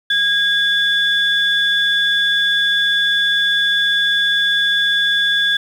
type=tone pair together; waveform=sine; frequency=1637 / 3452 Hz; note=G#6 / A7; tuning=-25 / -34 cents; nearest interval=octave + minor second; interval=1291 cents; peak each=-15 dBFS; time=0.1-5.57 s; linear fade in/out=5 ms; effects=tanh soft clip ceiling -6 dBFS + 7-bit